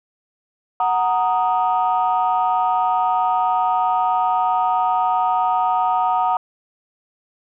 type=chord; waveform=sine; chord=D# minor; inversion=first; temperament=equal; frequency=740 / 932.3 / 1244.5 Hz; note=F#5 / A#5 / D#6; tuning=0 / 0 / 0 cents; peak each=-18 / -19 / -22 dBFS; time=0.8-6.37 s; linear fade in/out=2 ms; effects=tanh soft clip ceiling -8 dBFS